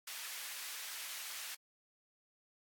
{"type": "high-pass noise", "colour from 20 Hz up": "pink", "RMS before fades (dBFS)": -45, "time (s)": [0.07, 1.55], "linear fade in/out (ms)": 5, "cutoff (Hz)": 1800, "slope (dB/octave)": 12, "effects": ["AAC 64 kbps"]}